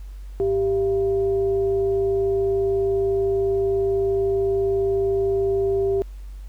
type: tone with frequency modulation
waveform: sine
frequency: 392 Hz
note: G4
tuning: in tune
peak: -18 dBFS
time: 0.4-6.02 s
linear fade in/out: 0 ms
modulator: 291 Hz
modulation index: 0.33
effects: added 48 Hz sine -33 dBFS peak until 6.48 s + pink hiss -57 dBFS RMS until 6.48 s